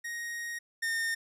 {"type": "tone pair in turn", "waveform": "45% pulse", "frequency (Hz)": [1874, 1824.9], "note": ["A#6", "A#6"], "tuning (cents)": [9, -37], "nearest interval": "unison", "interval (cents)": 46, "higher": "first", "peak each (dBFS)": [-35, -29], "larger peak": "second", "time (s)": [[0.04, 0.59], [0.82, 1.15]], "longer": "first", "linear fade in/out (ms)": 10, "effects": ["resampled to 32000 Hz"]}